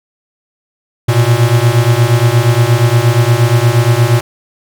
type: beating tone pair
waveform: square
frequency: 114.7 / 123.2 Hz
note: A#2 / B2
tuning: -28 / -4 cents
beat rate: 8.5 Hz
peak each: -11 dBFS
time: 1.08-4.21 s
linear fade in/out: 10 ms
effects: none